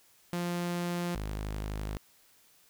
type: tone pair in turn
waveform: sawtooth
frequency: 174.61 / 51.91 Hz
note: F3 / G#1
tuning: 0 / 0 cents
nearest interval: octave + major sixth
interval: 2100 cents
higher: first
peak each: -27 / -30 dBFS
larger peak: first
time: 0.33-1.15 / 1.15-1.97 s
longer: neither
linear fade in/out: 0 ms
effects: white hiss -63 dBFS RMS until 2.69 s